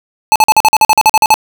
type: tone bursts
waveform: square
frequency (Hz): 867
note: A5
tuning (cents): -26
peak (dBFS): -4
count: 13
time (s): 0.32-1.341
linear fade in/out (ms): 0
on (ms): 37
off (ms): 45
effects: none